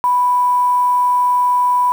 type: tone with quantisation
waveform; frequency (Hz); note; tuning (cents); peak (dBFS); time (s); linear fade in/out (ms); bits
sine; 987.8; B5; 0; -11; 0.04-1.92; 0; 6
effects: none